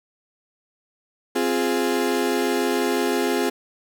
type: chord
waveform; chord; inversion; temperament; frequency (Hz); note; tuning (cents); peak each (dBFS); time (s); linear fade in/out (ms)
35% pulse; F minor; second; equal; 261.6 / 349.2 / 415.3; C4 / F4 / Ab4; 0 / 0 / 0; -23 / -23 / -22; 1.35-3.5; 10
effects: none